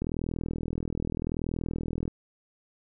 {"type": "click train", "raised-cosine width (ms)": 3, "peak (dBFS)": -18, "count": 85, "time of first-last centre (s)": [0.02, 2.079], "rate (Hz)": 40.8, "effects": []}